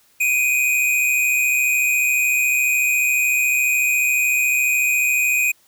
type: tone pair together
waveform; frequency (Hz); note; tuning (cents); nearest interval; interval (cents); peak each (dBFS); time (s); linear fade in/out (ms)
square; 2355 / 2489; D7 / D#7; +4 / 0; minor second; 96; -25 / -17; 0.2-5.52; 10
effects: white hiss -57 dBFS RMS until 5.67 s